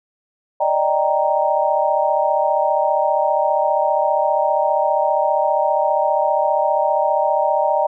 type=chord; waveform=sine; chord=Eb major seventh; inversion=third; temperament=equal; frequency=587.3 / 622.3 / 784 / 932.3 Hz; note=D5 / Eb5 / G5 / Bb5; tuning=0 / 0 / 0 / 0 cents; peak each=-20 dBFS; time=0.6-7.87 s; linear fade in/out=10 ms; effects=none